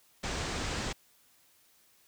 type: low-pass noise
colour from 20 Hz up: pink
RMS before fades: -35 dBFS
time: 0.23-0.93 s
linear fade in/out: 10 ms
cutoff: 8000 Hz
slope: 48 dB/octave
effects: white hiss -65 dBFS RMS until 2.07 s